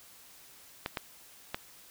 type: clicks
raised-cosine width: 0.3 ms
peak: -16 dBFS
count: 3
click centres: 0.861 / 0.972 / 1.545 s
effects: white hiss -55 dBFS RMS until 1.9 s